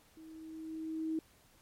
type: tone with level ramp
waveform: sine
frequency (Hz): 318.7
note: D#4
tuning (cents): +42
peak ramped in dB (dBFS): -50 to -31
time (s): 0.17-1.19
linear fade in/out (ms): 2
effects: pink hiss -65 dBFS RMS until 1.61 s + MP3 64 kbps